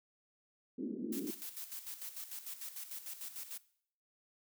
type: band-pass noise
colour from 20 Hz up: white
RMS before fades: -40 dBFS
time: 0.78-1.31 s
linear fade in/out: 10 ms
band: 210 to 360 Hz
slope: 48 dB/octave
type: noise with tremolo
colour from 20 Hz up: blue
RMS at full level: -44 dBFS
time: 1.12-3.58 s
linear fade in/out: 10 ms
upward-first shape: square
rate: 6.7 Hz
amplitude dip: 65%
effects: noise-tail reverb RT60 0.6 s tail -19 dB re dry